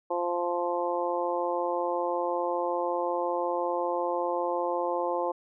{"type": "harmonic tone", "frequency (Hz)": 174.61, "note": "F3", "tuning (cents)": 0, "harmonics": [2, 3, 4, 5, 6], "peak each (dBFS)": [-33, -30, -35, -32, -35], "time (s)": [0.1, 5.32], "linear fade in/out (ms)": 10, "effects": []}